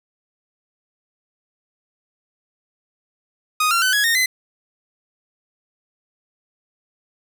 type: tone with pitch steps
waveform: sawtooth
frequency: 1244.5 / 1372.9 / 1514.6 / 1670.8 / 1843.2 / 2033 Hz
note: D#6 / F6 / F#6 / G#6 / A#6 / B6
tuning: 0 / -30 / +40 / +10 / -20 / +50 cents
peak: -12 dBFS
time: 3.6-4.26 s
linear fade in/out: 5 ms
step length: 110 ms
effects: 9-bit